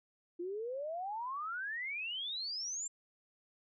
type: exponential sweep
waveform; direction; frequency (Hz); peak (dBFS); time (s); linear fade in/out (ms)
sine; up; 338 to 7470; -37; 0.39-2.88; 10
effects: none